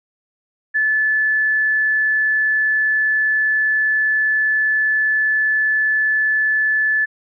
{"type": "tone", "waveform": "sine", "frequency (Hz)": 1735, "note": "A6", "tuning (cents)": -25, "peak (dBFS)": -14, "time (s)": [0.74, 7.06], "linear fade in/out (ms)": 20, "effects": []}